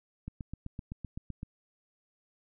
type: click train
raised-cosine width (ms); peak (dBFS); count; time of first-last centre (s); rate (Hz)
5; -26; 10; 0.28-1.431; 7.82
effects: none